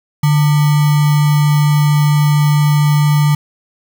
sine tone with sample-and-hold, 147.8 Hz, D3, 11 cents sharp, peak -8 dBFS, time 0.23-3.35 s, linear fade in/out 5 ms, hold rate 1050 Hz, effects none

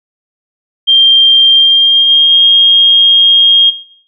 sine tone with pitch glide, 3181 to 3242 Hz, G7 to G#7, +25 to -42 cents, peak -3 dBFS, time 0.87-3.71 s, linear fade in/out 20 ms, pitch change +33 cents, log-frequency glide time 1.51-2.42 s, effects noise-tail reverb RT60 0.6 s tail -17 dB re dry

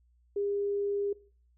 sine tone, 404.1 Hz, G#4, 47 cents flat, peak -28 dBFS, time 0.36-1.13 s, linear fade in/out 5 ms, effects noise-tail reverb RT60 0.4 s tail -19 dB re dry + added 60 Hz sine -63 dBFS peak until 1.57 s

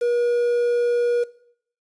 triangle tone with quantisation, 480 Hz, B4, 49 cents flat, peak -16 dBFS, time 0.01-1.24 s, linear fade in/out 10 ms, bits 7, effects noise-tail reverb RT60 0.6 s tail -18 dB re dry + resampled to 22050 Hz

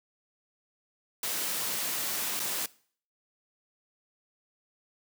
white noise with dropouts, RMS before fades -32 dBFS, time 1.23-2.66 s, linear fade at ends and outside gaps 2 ms, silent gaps 2.395-2.4 s, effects noise-tail reverb RT60 0.5 s tail -21 dB re dry + high-pass 150 Hz 12 dB/octave

